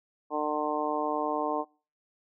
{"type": "harmonic tone", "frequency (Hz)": 150.7, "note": "D3", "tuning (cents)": 45, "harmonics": [2, 3, 4, 5, 6, 7], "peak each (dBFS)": [-34, -34, -34, -34, -34, -34], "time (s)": [0.3, 1.65], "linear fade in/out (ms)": 50, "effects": ["noise-tail reverb RT60 0.4 s tail -26 dB re dry"]}